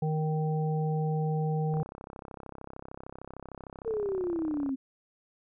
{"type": "harmonic tone", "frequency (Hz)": 155.56, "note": "D#3", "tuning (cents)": 0, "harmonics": [1, 3, 5], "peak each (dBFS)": [-27, -35, -37], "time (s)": [0.02, 1.83], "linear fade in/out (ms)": 5}
{"type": "click train", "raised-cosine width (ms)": 1, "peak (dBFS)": -28, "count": 99, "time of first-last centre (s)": [1.74, 4.692], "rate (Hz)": 33.2}
{"type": "exponential sweep", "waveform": "sine", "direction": "down", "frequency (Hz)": [458.2, 261.4], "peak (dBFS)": -28, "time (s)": [3.85, 4.76], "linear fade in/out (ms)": 20}
{"effects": []}